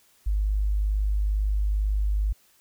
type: tone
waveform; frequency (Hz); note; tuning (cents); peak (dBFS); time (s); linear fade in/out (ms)
sine; 51.1; G#1; -27; -21; 0.26-2.33; 10
effects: white hiss -61 dBFS RMS until 2.6 s